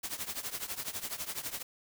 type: noise with tremolo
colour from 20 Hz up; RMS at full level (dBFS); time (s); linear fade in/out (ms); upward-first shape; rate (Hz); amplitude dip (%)
white; -35; 0.03-1.63; 10; triangle; 12; 90
effects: none